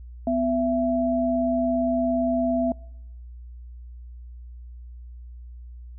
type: tone pair together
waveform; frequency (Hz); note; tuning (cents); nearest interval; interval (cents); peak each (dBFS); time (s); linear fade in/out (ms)
sine; 250 / 667.4; B3 / E5; +21 / +21; octave + perfect fourth; 1700; -23; 0.27-2.72; 2
effects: noise-tail reverb RT60 0.8 s tail -24 dB re dry + added 60 Hz sine -38 dBFS peak until 5.98 s